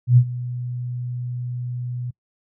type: tone with ADSR envelope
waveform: sine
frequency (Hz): 123.2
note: B2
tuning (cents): -4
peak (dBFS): -7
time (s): 0.07-2.11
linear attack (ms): 100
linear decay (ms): 69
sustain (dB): -18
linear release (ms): 11
effects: noise-tail reverb RT60 0.1 s tail -25 dB re dry